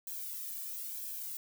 violet noise with flanger, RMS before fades -41 dBFS, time 0.07-1.37 s, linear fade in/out 2 ms, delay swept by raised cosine 1.2 to 1.71 ms, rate 1 Hz, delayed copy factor +0.7, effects none

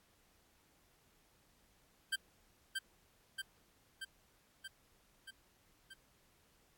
25% pulse tone with echo, 1568 Hz, G6, in tune, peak -29 dBFS, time 2.12-2.16 s, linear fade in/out 10 ms, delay 630 ms, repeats 6, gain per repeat -3 dB, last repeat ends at 5.94 s, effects pink hiss -71 dBFS RMS until 6.77 s + AAC 64 kbps

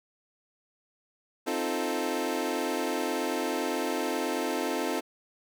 25% pulse chord, F dominant seventh, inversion second, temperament equal, 261.6 / 311.1 / 349.2 / 440 Hz, C4 / Eb4 / F4 / A4, 0 / 0 / 0 / 0 cents, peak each -30 dBFS, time 1.46-5.01 s, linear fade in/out 20 ms, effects none

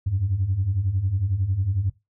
sine beating tone pair, 88.6 / 99.6 Hz, F2 / G2, +25 / +28 cents, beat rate 11 Hz, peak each -26 / -21 dBFS, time 0.06-1.9 s, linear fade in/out 10 ms, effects noise-tail reverb RT60 0.2 s tail -18 dB re dry + tanh soft clip ceiling -14 dBFS

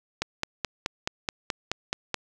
click train, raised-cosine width 0.2 ms, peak -9 dBFS, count 10, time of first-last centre 0.22-2.143 s, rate 4.68 Hz, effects none

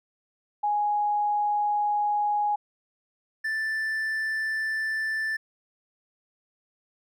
sine / triangle tone pair in turn, 830.6 / 1764.8 Hz, G#5 / A6, 0 / +5 cents, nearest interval octave + minor second, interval 1305 cents, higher second, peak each -22 / -24 dBFS, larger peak first, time 0.63-2.56 / 3.44-5.37 s, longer neither, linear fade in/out 10 ms, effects none

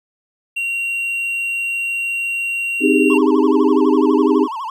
triangle tone, 2753 Hz, F7, 25 cents flat, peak -17 dBFS, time 0.56-3.18 s, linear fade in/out 10 ms
sine chord, Ab major seventh, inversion first, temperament equal with one note detuned, 261.6 / 311.1 / 392 / 410.5 Hz, C4 / Eb4 / G4 / Ab4, 0 / 0 / 0 / -20 cents, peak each -16 / -15 / -18 / -18 dBFS, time 2.8-4.48 s, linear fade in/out 50 ms
triangle tone with vibrato, 987.8 Hz, B5, in tune, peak -21 dBFS, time 3.1-4.7 s, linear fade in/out 2 ms, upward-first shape sine, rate 12 Hz, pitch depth 220 cents each way
effects none

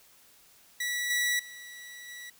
sawtooth tone with level steps, 1947 Hz, B6, 25 cents flat, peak -26 / -22 / -40 / -38 dBFS, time 0.8-2.3 s, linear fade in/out 5 ms, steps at 1.1 / 1.39 / 2.08 s, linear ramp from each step 5 ms, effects white hiss -59 dBFS RMS until 2.39 s

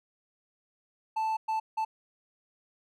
triangle tone bursts at uneven times, 880 Hz, A5, in tune, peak -25 dBFS, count 3, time 1.16-1.37 / 1.48-1.6 / 1.77-1.85 s, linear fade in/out 10 ms, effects none

